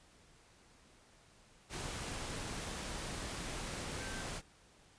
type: tone in noise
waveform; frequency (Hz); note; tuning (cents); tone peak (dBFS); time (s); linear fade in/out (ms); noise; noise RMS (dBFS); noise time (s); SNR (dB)
sine; 1557; G6; -12; -48; 3.98-4.26; 50; pink; -42; 1.69-4.42; -9
effects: pink hiss -64 dBFS RMS until 4.98 s + resampled to 22050 Hz